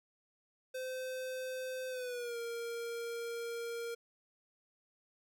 square tone with pitch glide, 515 to 466.8 Hz, C5 to A#4, -28 to +2 cents, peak -39 dBFS, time 0.74-3.95 s, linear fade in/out 10 ms, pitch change -170 cents, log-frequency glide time 1.89-2.38 s, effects none

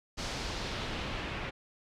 pink noise with low-pass filter sweep, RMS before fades -37 dBFS, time 0.17-1.51 s, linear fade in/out 20 ms, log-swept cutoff 5900 to 2500 Hz, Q 1.4, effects none

